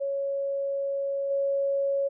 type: tone with level steps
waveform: sine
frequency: 554.4 Hz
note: C#5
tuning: in tune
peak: -26 / -23 dBFS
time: 0-2.09 s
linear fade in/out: 20 ms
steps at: 1.3 s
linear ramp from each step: 10 ms
effects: none